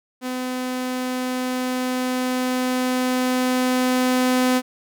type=tone with level ramp; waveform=sawtooth; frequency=253.7 Hz; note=B3; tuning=47 cents sharp; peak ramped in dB=-21 to -12 dBFS; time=0.21-4.62 s; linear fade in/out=50 ms; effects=none